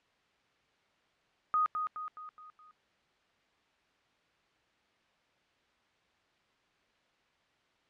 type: tone with echo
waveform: sine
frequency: 1244.5 Hz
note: D#6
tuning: in tune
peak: -25 dBFS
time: 1.54-1.66 s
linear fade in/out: 0 ms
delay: 210 ms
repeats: 5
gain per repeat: -6 dB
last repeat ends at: 2.71 s
effects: white hiss -70 dBFS RMS until 7.89 s + low-pass 3000 Hz 12 dB/octave